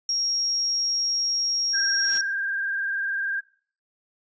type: tone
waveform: sine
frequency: 5590 Hz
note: F8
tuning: 1 cent sharp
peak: -22 dBFS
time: 0.09-2.21 s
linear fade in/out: 2 ms
type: tone with vibrato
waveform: sine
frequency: 1598 Hz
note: G6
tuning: 33 cents sharp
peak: -24 dBFS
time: 1.73-3.41 s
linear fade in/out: 20 ms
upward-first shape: sine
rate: 20 Hz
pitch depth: 49 cents each way
type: noise with exponential growth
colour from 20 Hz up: white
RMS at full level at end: -35 dBFS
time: 1.76-2.18 s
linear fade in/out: 5 ms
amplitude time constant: 91 ms
effects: noise-tail reverb RT60 0.5 s tail -25 dB re dry + resampled to 16000 Hz